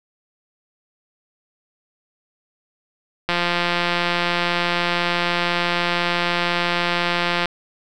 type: click train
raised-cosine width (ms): 0.3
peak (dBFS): -4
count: 726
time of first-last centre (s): 3.29-7.457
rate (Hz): 174
effects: none